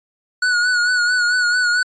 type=tone with vibrato; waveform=square; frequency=1463 Hz; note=F#6; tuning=20 cents flat; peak=-15 dBFS; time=0.42-1.83 s; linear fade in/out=5 ms; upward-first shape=sine; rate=4.5 Hz; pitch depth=41 cents each way; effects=resampled to 16000 Hz